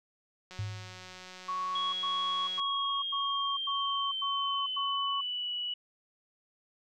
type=click train; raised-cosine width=0.2 ms; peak=-30 dBFS; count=385; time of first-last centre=0.51-2.597 s; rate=184 Hz
type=tone with exponential decay; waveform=sine; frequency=103.83 Hz; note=G#2; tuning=in tune; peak=-30 dBFS; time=0.59-1.28 s; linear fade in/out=0 ms; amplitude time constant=150 ms
type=tone bursts; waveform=sine; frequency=1112 Hz; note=C#6; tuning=5 cents sharp; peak=-31 dBFS; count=7; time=1.48-5.212 s; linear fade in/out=10 ms; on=450 ms; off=97 ms
type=tone with pitch glide; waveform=sine; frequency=3321 to 2942 Hz; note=G#7 to F#7; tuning=-1 to -11 cents; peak=-32 dBFS; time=1.75-5.74 s; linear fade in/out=5 ms; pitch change=-210 cents; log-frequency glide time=2.45-5.51 s
effects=none